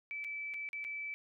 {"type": "tone with dropouts", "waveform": "sine", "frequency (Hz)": 2311, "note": "D7", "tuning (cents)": -28, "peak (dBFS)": -38, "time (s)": [0.11, 1.14], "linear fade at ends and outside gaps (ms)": 0, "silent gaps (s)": [[0.241, 0.246], [0.538, 0.542], [0.689, 0.731], [0.842, 0.848]], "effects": []}